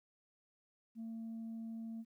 sine tone, 226.1 Hz, A3, 47 cents sharp, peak -40 dBFS, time 0.95-2.05 s, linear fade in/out 50 ms, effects tanh soft clip ceiling -40 dBFS + 13-bit

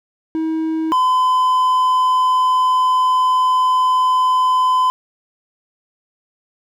triangle tone pair in turn, 319.7 / 1016.9 Hz, D#4 / C6, +47 / -50 cents, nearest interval octave + minor sixth, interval 2003 cents, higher second, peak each -15 / -10 dBFS, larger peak second, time 0.35-0.92 / 0.92-4.9 s, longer second, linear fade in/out 0 ms, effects none

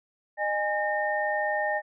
sine tone cluster, 612 / 822 / 1828 Hz, D#5 / G#5 / A#6, -29 / -18 / -34 cents, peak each -29 dBFS, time 0.37-1.82 s, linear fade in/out 50 ms, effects none

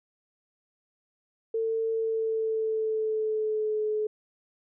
sine tone with pitch glide, 449 to 427.7 Hz, A4 to A4, +35 to -49 cents, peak -25 dBFS, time 1.54-4.07 s, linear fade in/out 5 ms, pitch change -84 cents, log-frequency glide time 1.92-3.84 s, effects none

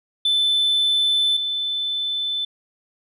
sine tone pair in turn, 3520 / 3520 Hz, A7 / A7, 0 / 0 cents, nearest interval unison, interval 0 cents, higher neither, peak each -14 / -21 dBFS, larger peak first, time 0.25-1.37 / 1.37-2.45 s, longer first, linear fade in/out 5 ms, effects tanh soft clip ceiling -14 dBFS

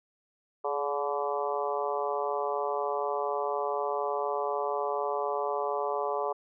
harmonic tone with a mistuned harmonic, 144.1 Hz, D3, 33 cents flat, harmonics 3 / 4 / 5 / 6 / 7 / 8, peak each -33 / -34 / -35 / -36 / -36 / -37 dBFS, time 0.64-6.33 s, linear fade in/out 10 ms, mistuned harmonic 3, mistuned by -36 cents, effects none

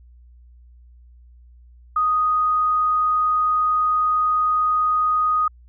sine tone, 1244.5 Hz, D#6, in tune, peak -16 dBFS, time 1.96-5.48 s, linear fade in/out 5 ms, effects added 60 Hz sine -45 dBFS peak until 5.68 s

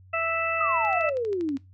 harmonic tone, 659.3 Hz, E5, in tune, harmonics 1 / 2 / 3 / 4, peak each -28 / -28 / -34 / -29 dBFS, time 0.13-1.1 s, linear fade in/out 10 ms
sine exponential sweep, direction down, 1336 to 261.6 Hz, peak -24 dBFS, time 0.58-1.58 s, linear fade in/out 20 ms
click train, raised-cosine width 0.2 ms, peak -28 dBFS, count 10, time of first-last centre 0.85-1.57 s, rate 12.5 Hz
effects noise-tail reverb RT60 0.2 s tail -17 dB re dry + added 93 Hz sine -49 dBFS peak until 1.73 s

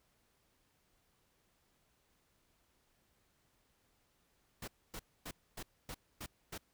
pink noise bursts, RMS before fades -45 dBFS, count 7, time 4.62-6.579 s, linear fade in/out 5 ms, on 57 ms, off 260 ms, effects pink hiss -75 dBFS RMS until 6.73 s

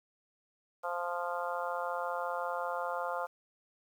harmonic tone, 174.61 Hz, F3, in tune, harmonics 3 / 4 / 5 / 6 / 7 / 8, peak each -38 / -39 / -40 / -41 / -41 / -42 dBFS, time 0.83-3.27 s, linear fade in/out 20 ms, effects 10-bit

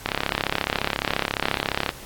click train, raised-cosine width 0.3 ms, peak -5 dBFS, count 64, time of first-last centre 0.06-1.891 s, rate 34.4 Hz, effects pink hiss -41 dBFS RMS until 2.05 s + AAC 64 kbps

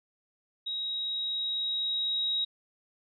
sine tone with level ramp, 3809 Hz, A#7, 37 cents sharp, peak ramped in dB -31 to -26 dBFS, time 0.66-2.45 s, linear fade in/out 10 ms, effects none

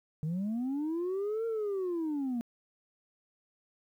sine linear two-way sweep, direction up then down, 148.6 to 462.1 to 228.7 Hz, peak -28 dBFS, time 0.23-2.41 s, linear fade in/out 0 ms, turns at 1.46 s, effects tanh soft clip ceiling -29 dBFS + 11-bit

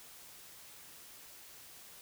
silence, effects white hiss -54 dBFS RMS until 2.01 s

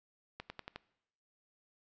accelerating click train, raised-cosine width 0.3 ms, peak -26 dBFS, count 5, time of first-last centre 0.4-0.76 s, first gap 100 ms, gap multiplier 0.93, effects noise-tail reverb RT60 0.8 s tail -21 dB re dry + resampled to 16000 Hz

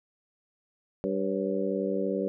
harmonic tone with a mistuned harmonic, 97.4 Hz, G2, 11 cents flat, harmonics 2 / 3 / 4 / 5 / 6, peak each -32 / -34 / -32 / -32 / -34 dBFS, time 1.04-2.28 s, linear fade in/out 0 ms, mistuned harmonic 6, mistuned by -77 cents, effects none

